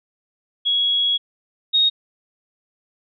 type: tone pair in turn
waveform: sine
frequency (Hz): 3332 / 3737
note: G#7 / A#7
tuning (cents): +5 / +4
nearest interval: major second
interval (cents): 199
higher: second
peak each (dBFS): -16 / -13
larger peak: second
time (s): 0.65-1.18 / 1.73-1.9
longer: first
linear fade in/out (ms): 20
effects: none